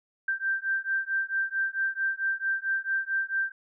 sine beating tone pair, 1568 / 1572.5 Hz, G6 / G6, 0 / +5 cents, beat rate 4.5 Hz, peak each -29 dBFS, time 0.28-3.52 s, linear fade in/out 5 ms, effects none

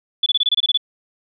sine tone bursts, 3455 Hz, A7, 32 cents flat, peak -13 dBFS, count 10, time 0.23-0.775 s, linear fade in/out 5 ms, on 32 ms, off 25 ms, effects none

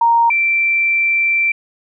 sine tone pair in turn, 931 / 2346 Hz, A#5 / D7, -2 / -2 cents, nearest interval octave + major third, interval 1600 cents, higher second, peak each -9 / -12 dBFS, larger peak first, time 0.01-0.3 / 0.3-1.52 s, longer second, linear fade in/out 5 ms, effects none

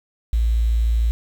sine tone with quantisation, 56.7 Hz, A#1, 47 cents flat, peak -15 dBFS, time 0.33-1.11 s, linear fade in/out 0 ms, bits 7, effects none

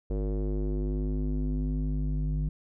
square tone with low-pass filter sweep, 50.7 Hz, G#1, 41 cents flat, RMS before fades -29 dBFS, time 0.1-2.49 s, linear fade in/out 5 ms, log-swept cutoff 450 to 180 Hz, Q 2.7, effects none

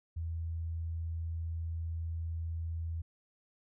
sine tone, 82.41 Hz, E2, in tune, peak -34 dBFS, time 0.16-3.02 s, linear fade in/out 10 ms, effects none

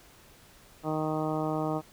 harmonic tone, 155.56 Hz, D#3, in tune, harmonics 1 / 2 / 3 / 4 / 5 / 6 / 7 / 8, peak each -34 / -32 / -36 / -35 / -36 / -41 / -41 / -41 dBFS, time 0.83-1.82 s, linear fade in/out 50 ms, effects pink hiss -56 dBFS RMS until 1.92 s

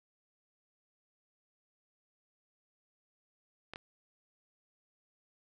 clicks, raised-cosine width 0.3 ms, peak -26 dBFS, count 2, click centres 3.736 / 3.759 s, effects none

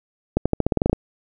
accelerating click train, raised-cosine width 2 ms, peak -4 dBFS, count 11, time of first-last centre 0.37-0.93 s, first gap 86 ms, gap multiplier 0.9, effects none

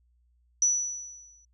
sine tone with exponential decay, 5920 Hz, F#8, in tune, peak -18 dBFS, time 0.62-1.45 s, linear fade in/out 2 ms, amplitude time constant 180 ms, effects added 60 Hz sine -63 dBFS peak until 1.53 s

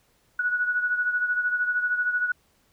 sine beating tone pair, 1466 / 1479 Hz, F#6 / F#6, -16 / -1 cents, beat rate 13 Hz, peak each -23 / -30 dBFS, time 0.39-2.32 s, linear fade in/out 5 ms, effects pink hiss -65 dBFS RMS until 2.72 s

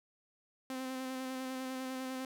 sawtooth tone with vibrato, 260 Hz, C4, 11 cents flat, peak -34 dBFS, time 0.7-2.25 s, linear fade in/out 2 ms, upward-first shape square, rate 10 Hz, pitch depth 15 cents each way, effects none

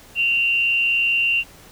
sine tone with frequency modulation, 2761 Hz, F7, 20 cents flat, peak -16 dBFS, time 0.15-1.44 s, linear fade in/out 50 ms, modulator 207 Hz, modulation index 0.31, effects pink hiss -46 dBFS RMS until 1.71 s

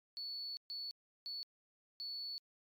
sine tone bursts at uneven times, 4435 Hz, C#8, in tune, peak -40 dBFS, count 4, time 0.17-0.57 / 0.7-0.91 / 1.26-1.43 / 2-2.38 s, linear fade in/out 0 ms, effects tanh soft clip ceiling -36 dBFS + MP3 96 kbps

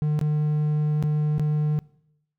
triangle tone with dropouts, 150.9 Hz, D3, 47 cents sharp, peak -18 dBFS, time 0.02-1.79 s, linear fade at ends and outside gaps 0 ms, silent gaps 0.191-0.213 / 1.026-1.037 / 1.382-1.396 s, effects noise-tail reverb RT60 0.8 s tail -22 dB re dry

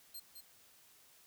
5% pulse tone with echo, 4186 Hz, C8, in tune, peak -38 dBFS, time 0.14-0.2 s, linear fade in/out 10 ms, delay 210 ms, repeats 1, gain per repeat -5 dB, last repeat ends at 0.41 s, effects white hiss -64 dBFS RMS until 1.26 s

